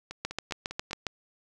two click trains, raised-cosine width 0.2 ms, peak -13 / -21 dBFS, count 7 / 5, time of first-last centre 0.25-1.067 / 0.11-0.91 s, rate 7.34 / 5 Hz, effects none

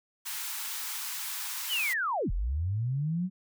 white high-pass noise, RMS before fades -36 dBFS, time 0.25-1.94 s, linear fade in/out 20 ms, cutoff 820 Hz, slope 96 dB/octave
sine linear two-way sweep, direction down then up, 3187 to 35.59 to 190.1 Hz, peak -27 dBFS, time 1.68-3.3 s, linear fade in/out 50 ms, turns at 2.31 s
effects none

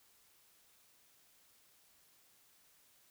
silence, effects white hiss -68 dBFS RMS until 3.1 s

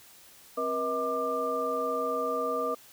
sine tone cluster, 265.2 / 480.6 / 637 / 1191 Hz, C4 / B4 / D#5 / D6, +23 / -47 / +41 / +24 cents, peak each -38 / -31 / -34 / -31 dBFS, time 0.57-2.75 s, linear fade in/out 10 ms, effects white hiss -54 dBFS RMS until 2.92 s

